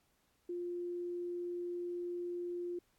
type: tone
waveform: sine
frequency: 351 Hz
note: F4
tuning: 9 cents sharp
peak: -37 dBFS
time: 0.49-2.79 s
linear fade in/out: 5 ms
effects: pink hiss -75 dBFS RMS until 2.98 s + AAC 64 kbps